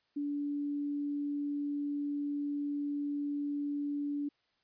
sine tone, 288.6 Hz, D4, 30 cents flat, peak -32 dBFS, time 0.16-4.29 s, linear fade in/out 10 ms, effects white hiss -75 dBFS RMS until 4.63 s + resampled to 11025 Hz

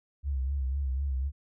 sine tone with vibrato, 67.6 Hz, C#2, 43 cents flat, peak -27 dBFS, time 0.23-1.32 s, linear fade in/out 50 ms, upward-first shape sine, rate 4 Hz, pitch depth 81 cents each way, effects none

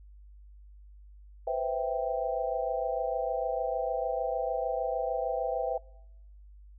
sine chord, C major seventh, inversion third, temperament equal with one note detuned, 496.7 / 523.3 / 659.3 / 784 Hz, B4 / C5 / E5 / G5, +10 / 0 / 0 / 0 cents, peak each -34 / -34 / -32 / -34 dBFS, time 1.47-5.78 s, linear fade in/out 5 ms, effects noise-tail reverb RT60 0.9 s tail -24 dB re dry + added 50 Hz sine -49 dBFS peak until 6.78 s

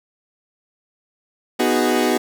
30% pulse chord, G# minor seventh, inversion first, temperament equal, 246.9 / 311.1 / 370 / 415.3 Hz, B3 / D#4 / F#4 / G#4, 0 / 0 / 0 / 0 cents, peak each -18 / -20 / -18 / -21 dBFS, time 1.59-2.18 s, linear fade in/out 10 ms, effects none

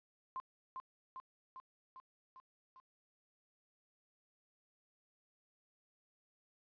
sine tone with echo, 1046.5 Hz, C6, in tune, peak -39 dBFS, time 0.36-0.4 s, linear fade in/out 0 ms, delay 400 ms, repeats 6, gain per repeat -3 dB, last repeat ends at 2.8 s, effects resampled to 11025 Hz + 13-bit

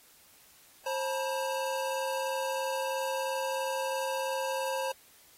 square tone cluster, 532 / 881 / 964 Hz, C5 / A5 / B5, +29 / +2 / -42 cents, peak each -33 / -38 / -37 dBFS, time 0.86-4.92 s, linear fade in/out 5 ms, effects white hiss -59 dBFS RMS until 5.37 s + AAC 48 kbps

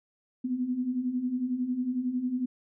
sine beating tone pair, 242.7 / 253.7 Hz, B3 / B3, -30 / +47 cents, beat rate 11 Hz, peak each -34 / -28 dBFS, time 0.44-2.46 s, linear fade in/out 10 ms, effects none

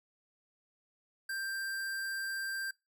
square tone, 1579 Hz, G6, 12 cents sharp, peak -36 dBFS, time 1.29-2.71 s, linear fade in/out 5 ms, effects noise-tail reverb RT60 0.2 s tail -22 dB re dry

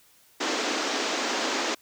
pink band-pass noise, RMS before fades -28 dBFS, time 0.4-1.75 s, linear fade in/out 10 ms, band 250 to 7000 Hz, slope 48 dB/octave, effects white hiss -59 dBFS RMS until 1.81 s

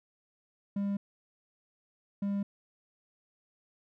triangle tone pair in turn, 200.3 / 200.3 Hz, G3 / G3, +38 / +38 cents, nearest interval unison, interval 0 cents, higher neither, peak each -27 dBFS, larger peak neither, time 0.76-0.97 / 2.22-2.43 s, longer neither, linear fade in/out 5 ms, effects none

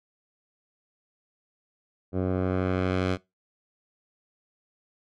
10% pulse tone with low-pass filter sweep, 92.5 Hz, F#2, in tune, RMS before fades -26 dBFS, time 2.12-3.18 s, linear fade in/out 50 ms, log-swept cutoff 600 to 4900 Hz, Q 0.7, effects noise-tail reverb RT60 0.2 s tail -20 dB re dry

